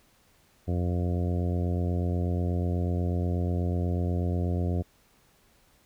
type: harmonic tone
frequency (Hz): 88.2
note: F2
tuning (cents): +18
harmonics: 1 / 2 / 3 / 4 / 5 / 6 / 7 / 8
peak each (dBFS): -26 / -32 / -36 / -38 / -40 / -42 / -43 / -44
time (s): 0.67-4.83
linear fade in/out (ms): 20
effects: pink hiss -63 dBFS RMS until 5.85 s